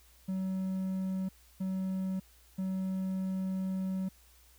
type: tone bursts at uneven times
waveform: triangle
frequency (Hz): 188.9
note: F#3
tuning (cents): +36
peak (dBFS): -29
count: 3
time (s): 0.28-1.29 / 1.6-2.2 / 2.58-4.09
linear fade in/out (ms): 10
effects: added 60 Hz sine -61 dBFS peak until 4.58 s + white hiss -63 dBFS RMS until 4.58 s